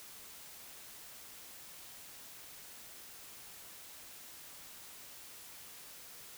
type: silence
effects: white hiss -52 dBFS RMS until 6.37 s